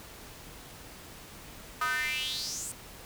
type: tone with high-pass filter sweep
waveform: square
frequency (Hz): 138.59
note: C#3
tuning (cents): 0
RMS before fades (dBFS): -33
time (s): 1.81-2.72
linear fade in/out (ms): 5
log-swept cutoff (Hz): 1200 to 8800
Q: 5.8
effects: pink hiss -48 dBFS RMS until 3.05 s